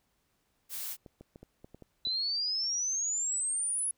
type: noise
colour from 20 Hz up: blue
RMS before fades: -38 dBFS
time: 0.69-0.97 s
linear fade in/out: 50 ms
type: clicks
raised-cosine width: 2 ms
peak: -35 dBFS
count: 8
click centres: 1.062 / 1.21 / 1.359 / 1.43 / 1.645 / 1.746 / 1.823 / 2.071 s
type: exponential sweep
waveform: sine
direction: up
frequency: 3951 to 10520 Hz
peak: -29 dBFS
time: 2.05-3.91 s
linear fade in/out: 2 ms
effects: pink hiss -75 dBFS RMS until 3.97 s

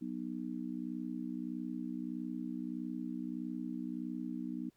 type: harmonic tone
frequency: 61.6 Hz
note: B1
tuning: 4 cents flat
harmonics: 3 / 4 / 5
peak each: -44 / -40 / -42 dBFS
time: 0.01-4.7 s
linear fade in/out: 10 ms
effects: pink hiss -75 dBFS RMS until 4.76 s

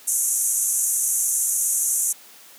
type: band-pass noise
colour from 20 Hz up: white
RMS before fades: -22 dBFS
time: 0.07-2.13 s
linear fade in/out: 10 ms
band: 6100 to 12000 Hz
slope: 96 dB/octave
effects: white hiss -47 dBFS RMS until 2.58 s + high-pass 200 Hz 12 dB/octave

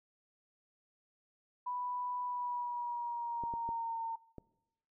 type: tone with pitch glide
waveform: sine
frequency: 987.8 to 911.1 Hz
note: B5 to A#5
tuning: 0 to -40 cents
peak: -35 dBFS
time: 1.66-4.16 s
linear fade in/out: 10 ms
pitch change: -140 cents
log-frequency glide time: 2.24-4.02 s
type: clicks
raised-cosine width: 2 ms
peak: -32 dBFS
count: 4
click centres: 3.437 / 3.538 / 3.69 / 4.383 s
effects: noise-tail reverb RT60 0.9 s tail -22 dB re dry

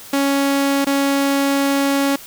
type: tone with dropouts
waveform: sawtooth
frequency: 277.8 Hz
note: C#4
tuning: 4 cents sharp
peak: -11 dBFS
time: 0.13-2.16 s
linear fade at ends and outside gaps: 5 ms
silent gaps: 0.847-0.868 s
effects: white hiss -38 dBFS RMS until 2.26 s

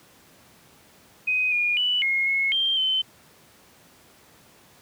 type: tone with pitch steps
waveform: sine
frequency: 2508 / 2433 / 2966 / 2154 / 2177 / 3168 / 3068 Hz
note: D#7 / D#7 / F#7 / C7 / C#7 / G7 / G7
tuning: +13 / -39 / +4 / +50 / -32 / +18 / -38 cents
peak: -20 dBFS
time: 1.27-3.02 s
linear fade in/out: 10 ms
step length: 250 ms
effects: pink hiss -54 dBFS RMS until 4.81 s + high-pass 100 Hz 12 dB/octave

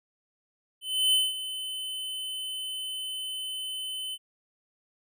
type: tone with ADSR envelope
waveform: square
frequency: 3040 Hz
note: F#7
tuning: 46 cents sharp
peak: -20 dBFS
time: 0.81-4.18 s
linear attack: 320 ms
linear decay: 200 ms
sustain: -13 dB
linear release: 46 ms
effects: none

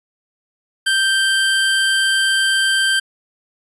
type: tone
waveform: 25% pulse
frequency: 1568 Hz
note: G6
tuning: in tune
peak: -10 dBFS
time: 0.86-3 s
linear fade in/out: 10 ms
effects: resampled to 24000 Hz

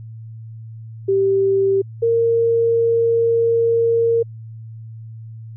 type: tone pair in turn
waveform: sine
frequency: 390 / 461.9 Hz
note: G4 / A#4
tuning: -9 / -16 cents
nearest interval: minor third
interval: 293 cents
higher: second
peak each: -13 dBFS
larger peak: neither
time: 1.08-1.82 / 2.02-4.23 s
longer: second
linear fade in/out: 10 ms
effects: added 112 Hz sine -32 dBFS peak until 5.56 s

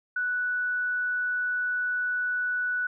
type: tone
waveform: sine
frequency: 1480 Hz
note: F#6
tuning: in tune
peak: -25 dBFS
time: 0.16-2.87 s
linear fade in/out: 5 ms
effects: none

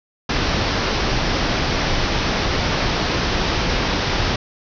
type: low-pass noise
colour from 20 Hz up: pink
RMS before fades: -20 dBFS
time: 0.29-4.36 s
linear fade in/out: 5 ms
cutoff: 5800 Hz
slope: 96 dB/octave
effects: none

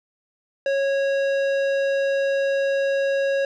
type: tone with tanh clipping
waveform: triangle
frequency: 550 Hz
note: C#5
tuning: 14 cents flat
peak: -21 dBFS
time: 0.66-3.45 s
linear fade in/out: 2 ms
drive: 18 dB
effects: none

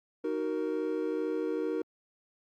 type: chord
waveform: triangle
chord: D# minor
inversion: none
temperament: just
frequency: 311.1 / 373.4 / 466.7 Hz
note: D#4 / F#4 / A#4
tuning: 0 / +16 / +2 cents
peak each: -32 / -33 / -31 dBFS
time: 0.24-1.82 s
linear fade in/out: 5 ms
effects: Opus 48 kbps

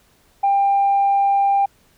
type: tone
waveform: sine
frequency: 795 Hz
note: G5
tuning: 24 cents sharp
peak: -12 dBFS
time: 0.43-1.66 s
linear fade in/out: 10 ms
effects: tanh soft clip ceiling -10 dBFS + pink hiss -57 dBFS RMS until 1.97 s

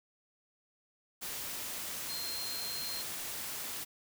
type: tone in noise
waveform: sine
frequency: 4186 Hz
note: C8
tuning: in tune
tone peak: -39 dBFS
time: 2.08-3.03 s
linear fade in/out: 20 ms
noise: white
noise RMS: -40 dBFS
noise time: 1.21-3.85 s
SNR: -2 dB
effects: none

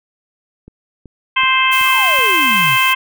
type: click train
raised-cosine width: 3 ms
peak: -24 dBFS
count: 5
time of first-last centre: 0.68-2.189 s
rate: 2.65 Hz
type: harmonic tone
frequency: 523.3 Hz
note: C5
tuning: in tune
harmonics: 2 / 3 / 4 / 5 / 6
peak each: -15 / -21 / -17 / -16 / -19 dBFS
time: 1.36-2.95 s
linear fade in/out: 10 ms
type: noise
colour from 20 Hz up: blue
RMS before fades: -25 dBFS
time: 1.71-2.94 s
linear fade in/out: 20 ms
type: exponential sweep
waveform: sine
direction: down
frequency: 1277 to 115 Hz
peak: -22 dBFS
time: 1.84-2.78 s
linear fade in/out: 50 ms
effects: none

